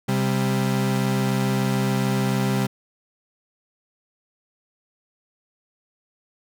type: tone pair together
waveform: 35% pulse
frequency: 130.81 / 197.72 Hz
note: C3 / G3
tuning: 0 / +15 cents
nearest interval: perfect fifth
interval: 715 cents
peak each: -21 / -21 dBFS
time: 0.08-2.67 s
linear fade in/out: 10 ms
effects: none